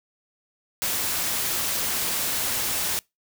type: noise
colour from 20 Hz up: white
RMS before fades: -26 dBFS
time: 0.82-2.99 s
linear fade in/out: 0 ms
effects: noise-tail reverb RT60 0.2 s tail -25 dB re dry